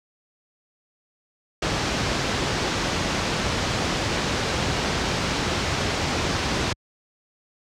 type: low-pass noise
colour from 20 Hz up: pink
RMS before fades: -24 dBFS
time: 1.62-6.73 s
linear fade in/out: 5 ms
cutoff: 6300 Hz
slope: 24 dB/octave
effects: high-pass 60 Hz 12 dB/octave